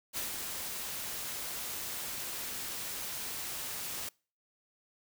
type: noise with ADSR envelope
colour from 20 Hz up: white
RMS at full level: -35 dBFS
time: 0.13-4.09 s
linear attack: 42 ms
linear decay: 120 ms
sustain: -4 dB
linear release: 4 ms
effects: noise-tail reverb RT60 0.4 s tail -26 dB re dry